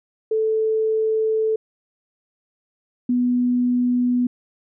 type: tone pair in turn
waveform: sine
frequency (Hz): 439 / 246.4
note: A4 / B3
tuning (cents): -4 / -4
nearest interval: minor seventh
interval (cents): 1000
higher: first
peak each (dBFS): -17 / -16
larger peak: second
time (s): 0.31-1.56 / 3.09-4.27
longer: first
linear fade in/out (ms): 5
effects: none